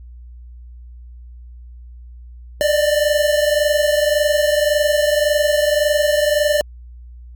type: tone pair together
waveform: square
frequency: 589 / 610.8 Hz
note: D5 / D#5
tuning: +5 / -32 cents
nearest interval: minor second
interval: 63 cents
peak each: -16 / -20 dBFS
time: 2.61-6.61 s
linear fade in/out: 0 ms
effects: added 60 Hz sine -35 dBFS peak until 7.35 s + Opus 48 kbps